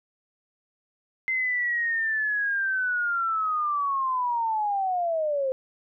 sine linear sweep, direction down, 2077 to 515 Hz, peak -23 dBFS, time 1.28-5.52 s, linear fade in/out 0 ms, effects none

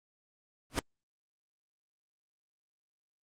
pink noise with exponential growth, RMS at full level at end -25 dBFS, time 0.7-0.79 s, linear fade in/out 0 ms, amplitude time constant 18 ms, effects low-pass 9000 Hz 12 dB/octave + Opus 32 kbps

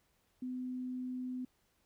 sine tone, 253.2 Hz, B3, 43 cents sharp, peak -37 dBFS, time 0.42-1.45 s, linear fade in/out 5 ms, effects pink hiss -75 dBFS RMS until 1.85 s

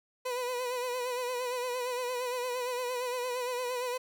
30% pulse tone with vibrato, 496.7 Hz, B4, 10 cents sharp, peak -29 dBFS, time 0.25-3.98 s, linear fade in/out 10 ms, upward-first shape sine, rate 8.7 Hz, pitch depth 50 cents each way, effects none

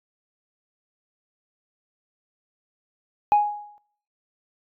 sine tone with exponential decay, 830.6 Hz, G#5, in tune, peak -10 dBFS, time 3.32-3.78 s, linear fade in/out 0 ms, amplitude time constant 99 ms, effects noise-tail reverb RT60 0.6 s tail -21 dB re dry + tanh soft clip ceiling -11 dBFS

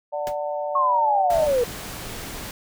sine chord, D major, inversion none, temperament equal with one note detuned, 587.3 / 740 / 895.9 Hz, D5 / F#5 / A5, 0 / 0 / +31 cents, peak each -26 / -31 / -32 dBFS, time 0.12-1.48 s, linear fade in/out 20 ms
pink noise with exponential decay, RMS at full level -30 dBFS, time 0.27-0.37 s, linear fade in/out 0 ms, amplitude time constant 20 ms
sine linear sweep, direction down, 1100 to 466.2 Hz, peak -17 dBFS, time 0.75-1.64 s, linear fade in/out 5 ms
pink noise, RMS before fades -34 dBFS, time 1.3-2.51 s, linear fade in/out 2 ms
effects none

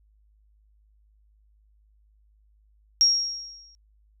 sine tone with exponential decay, 5588 Hz, F8, in tune, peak -13 dBFS, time 3.01-3.75 s, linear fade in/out 0 ms, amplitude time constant 160 ms, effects added 52 Hz sine -58 dBFS peak until 4.2 s

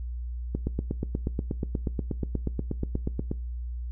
click train, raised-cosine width 3 ms, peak -15 dBFS, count 24, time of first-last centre 0.55-3.314 s, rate 8.32 Hz, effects noise-tail reverb RT60 0.3 s tail -21 dB re dry + added 60 Hz sine -31 dBFS peak until 3.91 s

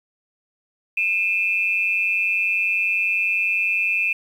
sine tone pair together, 2440 / 2630 Hz, D#7 / E7, -34 / -5 cents, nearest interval minor second, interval 129 cents, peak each -21 dBFS, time 0.97-4.13 s, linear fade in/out 5 ms, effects 8-bit

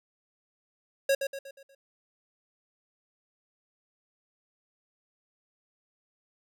square tone with echo, 548 Hz, C#5, 20 cents flat, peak -22 dBFS, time 1.09-1.15 s, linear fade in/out 5 ms, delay 120 ms, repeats 5, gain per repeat -7 dB, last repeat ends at 1.75 s, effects none

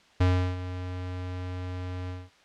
square tone with ADSR envelope, 91 Hz, F#2, 28 cents flat, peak -19 dBFS, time 0.2-2.3 s, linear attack 10 ms, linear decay 350 ms, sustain -14 dB, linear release 210 ms, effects white hiss -58 dBFS RMS until 2.44 s + low-pass 4000 Hz 12 dB/octave

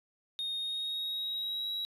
triangle tone with pitch glide, 3705 to 3871 Hz, A#7 to B7, -11 to -35 cents, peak -31 dBFS, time 0.39-1.85 s, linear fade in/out 0 ms, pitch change +76 cents, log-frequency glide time 0.58-1.7 s, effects tanh soft clip ceiling -27 dBFS

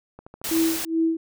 click train, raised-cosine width 1 ms, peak -27 dBFS, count 6, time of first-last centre 0.19-0.566 s, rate 13.3 Hz
white noise, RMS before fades -29 dBFS, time 0.44-0.85 s, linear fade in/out 2 ms
sine tone with tremolo, 326.3 Hz, E4, 18 cents flat, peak -17 dBFS, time 0.51-1.17 s, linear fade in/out 5 ms, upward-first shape sine, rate 2.4 Hz, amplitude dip 95%
effects none

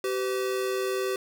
square tone pair together, 384.7 / 506 Hz, G4 / B4, -33 / +42 cents, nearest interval perfect fourth, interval 475 cents, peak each -28 / -33 dBFS, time 0.04-1.16 s, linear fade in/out 2 ms, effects none

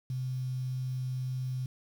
sine tone with quantisation, 128.7 Hz, C3, 28 cents flat, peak -31 dBFS, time 0.1-1.66 s, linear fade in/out 2 ms, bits 9, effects none

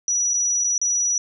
sine tone with dropouts, 5860 Hz, F#8, 18 cents flat, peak -18 dBFS, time 0.08-1.18 s, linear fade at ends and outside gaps 1 ms, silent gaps 0.336-0.34 / 0.639-0.643 / 0.78-0.815 s, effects none

